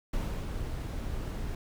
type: noise with ADSR envelope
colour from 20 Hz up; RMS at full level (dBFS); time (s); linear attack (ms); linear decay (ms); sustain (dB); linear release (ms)
brown; -31; 0.13-1.55; 6; 320; -4; 3
effects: none